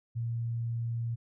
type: tone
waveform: sine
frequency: 116.54 Hz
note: A#2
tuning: in tune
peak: -30 dBFS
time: 0.15-1.16 s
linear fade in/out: 20 ms
effects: none